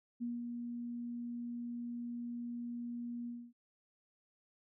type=tone with ADSR envelope; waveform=sine; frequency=238.7 Hz; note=A#3; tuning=41 cents sharp; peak=-35 dBFS; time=0.2-3.53 s; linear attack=24 ms; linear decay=190 ms; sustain=-4 dB; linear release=260 ms; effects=none